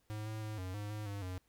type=tone with pitch steps; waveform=square; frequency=107 / 108.9 / 107.6 / 92.4 / 103.7 / 106.2 / 100.8 / 91.8 Hz; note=A2 / A2 / A2 / F#2 / G#2 / G#2 / G2 / F#2; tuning=-48 / -17 / -38 / -2 / -2 / +39 / +49 / -13 cents; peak=-40 dBFS; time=0.1-1.38 s; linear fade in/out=0 ms; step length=160 ms; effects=pink hiss -75 dBFS RMS until 1.48 s